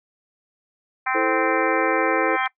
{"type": "harmonic tone", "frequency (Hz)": 259.7, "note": "C4", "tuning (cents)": -13, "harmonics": [3, 4, 5, 6, 7, 8, 9], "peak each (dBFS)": [-26, -27, -28, -29, -29, -30, -31], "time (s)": [1.06, 2.48], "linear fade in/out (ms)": 10}
{"type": "chord", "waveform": "sine", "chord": "A minor", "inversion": "second", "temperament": "equal", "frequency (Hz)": [329.6, 440, 523.3], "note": ["E4", "A4", "C5"], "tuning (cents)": [0, 0, 0], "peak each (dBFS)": -25, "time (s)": [1.14, 2.37], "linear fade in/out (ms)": 20}
{"type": "tone with exponential growth", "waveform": "sine", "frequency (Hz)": 3200, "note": "G7", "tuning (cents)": 35, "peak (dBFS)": -29, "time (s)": [2.25, 2.46], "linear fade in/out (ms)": 0, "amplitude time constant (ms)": 45}
{"effects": ["noise-tail reverb RT60 0.1 s tail -22 dB re dry"]}